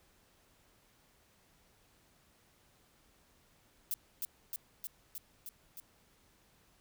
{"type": "noise with echo", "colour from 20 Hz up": "violet", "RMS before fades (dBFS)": -35, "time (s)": [3.91, 3.94], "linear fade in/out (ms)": 0, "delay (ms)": 310, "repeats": 6, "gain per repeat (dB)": -2, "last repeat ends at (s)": 5.8, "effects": ["pink hiss -68 dBFS RMS until 6.8 s"]}